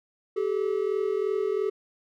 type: tone pair together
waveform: triangle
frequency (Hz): 387.1 / 430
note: G4 / A4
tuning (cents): -22 / -40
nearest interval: major second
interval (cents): 182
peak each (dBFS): -25 / -25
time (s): 0.36-1.7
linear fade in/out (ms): 10
effects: none